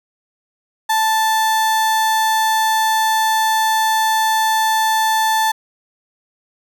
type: tone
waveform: 35% pulse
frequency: 880 Hz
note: A5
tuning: in tune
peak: -12 dBFS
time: 0.89-5.52 s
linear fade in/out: 10 ms
effects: none